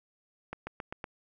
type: accelerating click train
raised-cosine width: 0.5 ms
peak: -22 dBFS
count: 5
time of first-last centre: 0.53-1.042 s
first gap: 140 ms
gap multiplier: 0.94
effects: none